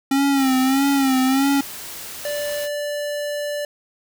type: tone with vibrato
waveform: square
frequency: 269.1 Hz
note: C4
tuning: 49 cents sharp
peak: -16 dBFS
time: 0.11-1.61 s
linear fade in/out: 5 ms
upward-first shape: sine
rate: 1.6 Hz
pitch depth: 68 cents each way
type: noise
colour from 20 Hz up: white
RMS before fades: -34 dBFS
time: 0.34-2.69 s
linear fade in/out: 50 ms
type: tone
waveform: square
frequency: 585 Hz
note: D5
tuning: 7 cents flat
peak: -24 dBFS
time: 2.25-3.65 s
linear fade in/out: 2 ms
effects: none